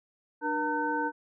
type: tone cluster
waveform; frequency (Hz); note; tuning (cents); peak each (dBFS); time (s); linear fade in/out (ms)
sine; 299.4 / 478.3 / 910 / 1519; D4 / A#4 / A#5 / F#6; +33 / +44 / -42 / +45; -33 / -35 / -30 / -33; 0.41-1.12; 50
effects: none